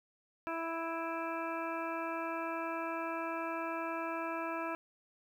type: harmonic tone with a mistuned harmonic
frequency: 329.6 Hz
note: E4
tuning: in tune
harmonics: 1 / 2 / 3 / 4 / 5 / 7 / 8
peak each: -41 / -41 / -41 / -42 / -46 / -48 / -50 dBFS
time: 0.47-4.75 s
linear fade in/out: 0 ms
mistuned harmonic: 7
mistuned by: +34 cents
effects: 11-bit